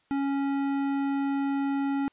sine tone with tanh clipping, 277.2 Hz, C#4, in tune, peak -27 dBFS, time 0.11-2.08 s, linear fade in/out 0 ms, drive 15 dB, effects white hiss -67 dBFS RMS until 2.12 s + resampled to 8000 Hz

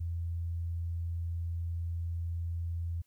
sine tone, 84.5 Hz, E2, 43 cents sharp, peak -32 dBFS, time 0-3.02 s, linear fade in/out 10 ms, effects white hiss -75 dBFS RMS until 3.06 s

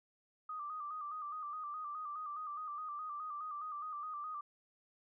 sine tone with vibrato, 1210 Hz, D#6, 49 cents flat, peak -40 dBFS, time 0.49-4.41 s, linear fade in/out 5 ms, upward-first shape square, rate 4.8 Hz, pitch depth 53 cents each way, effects none

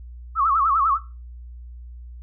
sine tone with vibrato, 1206 Hz, D6, 46 cents sharp, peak -16 dBFS, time 0.35-0.99 s, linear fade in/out 50 ms, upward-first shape sine, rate 10 Hz, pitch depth 180 cents each way, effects noise-tail reverb RT60 0.3 s tail -17 dB re dry + added 60 Hz sine -36 dBFS peak until 2.22 s

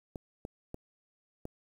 clicks, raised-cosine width 2 ms, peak -26 dBFS, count 4, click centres 0.158 / 0.451 / 0.744 / 1.454 s, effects 9-bit

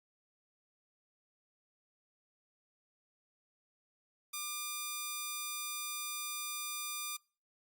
5% pulse tone, 1200 Hz, D6, 37 cents sharp, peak -26 dBFS, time 4.33-7.17 s, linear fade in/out 10 ms, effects noise-tail reverb RT60 0.4 s tail -26 dB re dry + Opus 48 kbps

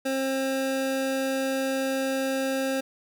square tone pair together, 267 / 534 Hz, C4 / C5, +35 / +35 cents, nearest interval octave, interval 1200 cents, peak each -29 / -28 dBFS, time 0.05-2.81 s, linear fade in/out 10 ms, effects none

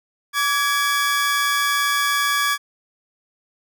sawtooth tone pair together, 1153 / 1670.6 Hz, D6 / G#6, -32 / +10 cents, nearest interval tritone, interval 642 cents, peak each -17 dBFS, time 0.33-2.58 s, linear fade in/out 50 ms, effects none

